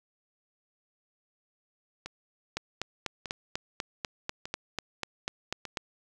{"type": "two click trains", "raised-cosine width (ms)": 0.2, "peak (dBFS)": [-14, -21], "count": [14, 4], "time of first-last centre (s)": [[2.57, 5.772], [2.06, 5.653]], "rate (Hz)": [4.06, 0.835], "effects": []}